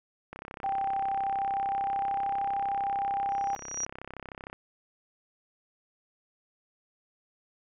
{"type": "click train", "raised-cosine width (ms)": 0.5, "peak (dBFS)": -25, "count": 140, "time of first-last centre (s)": [0.33, 4.529], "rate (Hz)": 33.1}
{"type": "tone with pitch glide", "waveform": "sine", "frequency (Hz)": [784, 794.9], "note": ["G5", "G5"], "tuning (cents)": [0, 24], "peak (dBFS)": -27, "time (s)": [0.64, 3.55], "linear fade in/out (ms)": 0, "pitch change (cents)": 24, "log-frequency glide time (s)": [1, 2.47]}
{"type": "tone with exponential growth", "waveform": "sine", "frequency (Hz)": 5760, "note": "F#8", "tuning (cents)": -47, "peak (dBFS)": -27, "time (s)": [3.29, 3.85], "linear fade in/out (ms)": 1, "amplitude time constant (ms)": 120}
{"effects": []}